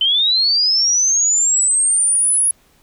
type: linear sweep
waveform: sine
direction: up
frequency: 3033 to 10548 Hz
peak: -12 dBFS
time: 0.01-2.51 s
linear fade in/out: 2 ms
effects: pink hiss -55 dBFS RMS until 2.82 s